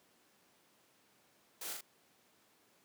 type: noise with echo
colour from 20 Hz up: white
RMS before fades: -44 dBFS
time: 1.61-1.73 s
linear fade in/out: 5 ms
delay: 40 ms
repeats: 2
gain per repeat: -2 dB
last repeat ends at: 1.81 s
effects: pink hiss -69 dBFS RMS until 2.84 s + high-pass 200 Hz 12 dB/octave

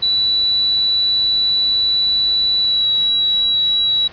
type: tone with pitch glide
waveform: sine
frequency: 3951 to 3899 Hz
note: B7 to B7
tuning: 0 to -23 cents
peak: -13 dBFS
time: 0.02-4.08 s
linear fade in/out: 10 ms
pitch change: -23 cents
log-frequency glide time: 2.61-2.88 s
effects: pink hiss -39 dBFS RMS until 4.12 s + resampled to 11025 Hz

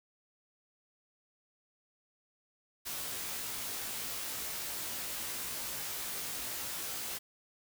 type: noise with comb filter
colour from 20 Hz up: white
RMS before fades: -39 dBFS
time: 2.85-7.19 s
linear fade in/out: 20 ms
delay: 18 ms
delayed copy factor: +0.95
effects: none

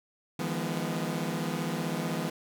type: chord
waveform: sawtooth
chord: F half-diminished seventh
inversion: third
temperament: equal with one note detuned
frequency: 155.56 / 171.12 / 207.7 / 246.9 Hz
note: Eb3 / F3 / Ab3 / Cb4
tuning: 0 / -35 / 0 / 0 cents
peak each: -32 / -30 / -33 / -32 dBFS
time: 0.39-2.3 s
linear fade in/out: 5 ms
effects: none

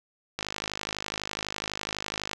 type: click train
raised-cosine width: 0.2 ms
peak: -13 dBFS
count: 102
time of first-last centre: 0.39-2.332 s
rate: 52 Hz
effects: none

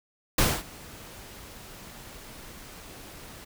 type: noise with ADSR envelope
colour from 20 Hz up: pink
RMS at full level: -21 dBFS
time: 0.38-3.45 s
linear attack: 4 ms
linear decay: 240 ms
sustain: -24 dB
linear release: 13 ms
effects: none

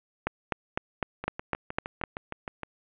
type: two click trains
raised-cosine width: 0.5 ms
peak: -19 / -11 dBFS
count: 10 / 8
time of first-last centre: 1.24-2.633 / 0.27-2.038 s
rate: 6.46 / 3.96 Hz
effects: resampled to 8000 Hz + 7-bit

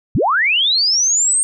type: linear sweep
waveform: sine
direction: up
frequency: 65.41 to 8700 Hz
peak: -12 dBFS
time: 0.15-1.43 s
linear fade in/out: 0 ms
effects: none

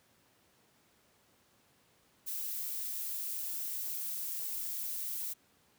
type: noise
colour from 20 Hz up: violet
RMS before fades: -38 dBFS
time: 2.26-5.34 s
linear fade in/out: 20 ms
effects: pink hiss -68 dBFS RMS until 5.78 s + high-pass 100 Hz 12 dB/octave

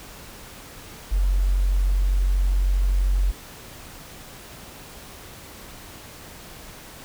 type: tone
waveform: sine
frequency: 46.25 Hz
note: F#1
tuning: in tune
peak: -17 dBFS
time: 1.11-3.32 s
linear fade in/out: 20 ms
effects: pink hiss -42 dBFS RMS until 7.04 s

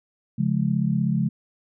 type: chord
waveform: sine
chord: Db major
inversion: none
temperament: equal with one note detuned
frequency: 138.59 / 174.61 / 211 Hz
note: Db3 / F3 / Ab3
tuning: 0 / 0 / +28 cents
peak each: -24 dBFS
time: 0.38-1.29 s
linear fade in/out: 10 ms
effects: none

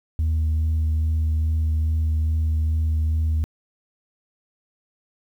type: tone with vibrato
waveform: sine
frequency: 78.8 Hz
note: D#2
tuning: 23 cents sharp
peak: -16 dBFS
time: 0.19-3.44 s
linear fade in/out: 0 ms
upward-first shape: sine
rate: 2.4 Hz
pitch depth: 13 cents each way
effects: tanh soft clip ceiling -17 dBFS + 9-bit

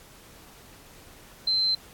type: tone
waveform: sine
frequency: 4100 Hz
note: C8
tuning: 36 cents flat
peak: -21 dBFS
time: 1.47-1.75 s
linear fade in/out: 5 ms
effects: pink hiss -51 dBFS RMS until 1.93 s + AAC 64 kbps

